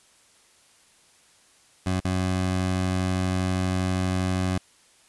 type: tone with dropouts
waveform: 20% pulse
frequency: 92.5 Hz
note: F#2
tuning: in tune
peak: -18 dBFS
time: 1.86-4.58 s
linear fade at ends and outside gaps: 5 ms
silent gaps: 2.002-2.047 s
effects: white hiss -58 dBFS RMS until 5.08 s + resampled to 24000 Hz